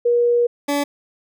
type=tone pair in turn; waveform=sine / 20% pulse; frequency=478.4 / 286.5 Hz; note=A#4 / D4; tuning=+45 / -43 cents; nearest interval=major sixth; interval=888 cents; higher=first; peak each=-13 dBFS; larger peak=neither; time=0.05-0.47 / 0.68-0.84 s; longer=first; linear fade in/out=10 ms; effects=none